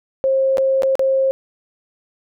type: tone with dropouts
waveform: sine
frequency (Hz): 534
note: C5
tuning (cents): +35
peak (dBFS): -13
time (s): 0.24-1.31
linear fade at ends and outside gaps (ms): 0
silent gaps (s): 0.572-0.582 / 0.822-0.833 / 0.954-0.994
effects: none